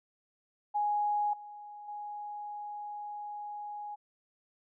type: tone with level steps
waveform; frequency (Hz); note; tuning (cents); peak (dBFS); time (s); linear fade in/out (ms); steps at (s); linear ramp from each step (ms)
sine; 830.6; G#5; 0; -27 / -44 / -38; 0.74-3.96; 20; 1.33 / 1.88; 5
effects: none